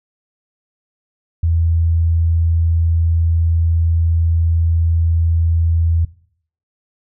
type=tone; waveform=sine; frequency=82.9 Hz; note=E2; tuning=10 cents sharp; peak=-12 dBFS; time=1.43-6.05 s; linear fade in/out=5 ms; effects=noise-tail reverb RT60 0.6 s tail -20 dB re dry